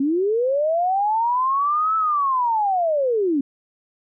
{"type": "linear two-way sweep", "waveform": "sine", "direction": "up then down", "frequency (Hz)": [262.2, 1318.5, 262.2], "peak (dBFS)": -17, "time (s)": [0, 3.41], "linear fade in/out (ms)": 5, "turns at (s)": 1.96, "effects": []}